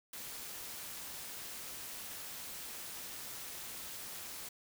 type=noise with amplitude modulation; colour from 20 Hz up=white; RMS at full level=-43 dBFS; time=0.13-4.49 s; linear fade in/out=5 ms; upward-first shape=sine; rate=295 Hz; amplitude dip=55%; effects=none